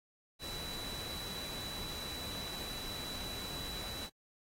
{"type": "tone in noise", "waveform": "sine", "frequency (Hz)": 3951, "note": "B7", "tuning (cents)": 0, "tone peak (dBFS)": -43, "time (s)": [0.39, 4.1], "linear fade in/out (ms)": 50, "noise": "pink", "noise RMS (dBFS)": -45, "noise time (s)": [0.39, 4.1], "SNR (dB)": -1, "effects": ["AAC 48 kbps"]}